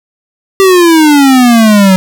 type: exponential sweep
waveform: square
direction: down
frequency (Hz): 392 to 185.1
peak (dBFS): -3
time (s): 0.6-1.96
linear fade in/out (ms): 0
effects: none